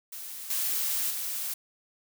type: noise with level steps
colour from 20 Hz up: blue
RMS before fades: -40 / -29 / -33 dBFS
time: 0.12-1.54 s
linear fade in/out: 5 ms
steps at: 0.5 / 1.1 s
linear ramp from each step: 5 ms
effects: none